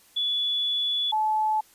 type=tone pair in turn; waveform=sine; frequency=3427 / 864 Hz; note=A7 / A5; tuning=-46 / -32 cents; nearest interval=2 octaves; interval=2386 cents; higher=first; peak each=-23 / -21 dBFS; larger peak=second; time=0.16-1.12 / 1.12-1.61 s; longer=first; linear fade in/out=10 ms; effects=white hiss -57 dBFS RMS until 1.74 s + resampled to 32000 Hz